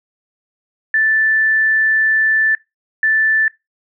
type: tone pair in turn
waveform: sine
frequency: 1760 / 1760 Hz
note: A6 / A6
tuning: 0 / 0 cents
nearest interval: unison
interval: 0 cents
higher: neither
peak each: -11 dBFS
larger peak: neither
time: 0.94-2.55 / 3.03-3.48 s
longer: first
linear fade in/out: 2 ms
effects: noise-tail reverb RT60 0.2 s tail -22 dB re dry